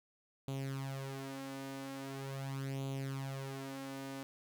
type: tone with flanger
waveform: sawtooth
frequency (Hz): 135.7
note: C#3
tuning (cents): -36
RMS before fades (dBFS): -42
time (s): 0.48-4.23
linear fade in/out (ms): 0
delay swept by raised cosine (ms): 0.28 to 4.08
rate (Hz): 0.42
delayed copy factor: +0.7
effects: none